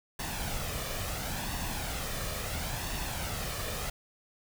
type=noise with flanger; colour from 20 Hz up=pink; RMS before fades=-35 dBFS; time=0.19-3.9 s; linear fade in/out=5 ms; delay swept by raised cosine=1.1 to 1.71 ms; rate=0.73 Hz; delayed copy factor=+0.5; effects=none